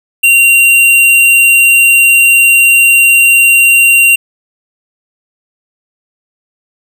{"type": "tone", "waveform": "square", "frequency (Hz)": 2763, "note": "F7", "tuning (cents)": -19, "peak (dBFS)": -4, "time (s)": [0.23, 4.16], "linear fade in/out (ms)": 10, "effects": []}